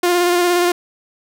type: tone with vibrato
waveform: sawtooth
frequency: 352.3 Hz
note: F4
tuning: 15 cents sharp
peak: -9 dBFS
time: 0.03-0.72 s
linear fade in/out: 5 ms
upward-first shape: square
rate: 17 Hz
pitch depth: 18 cents each way
effects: none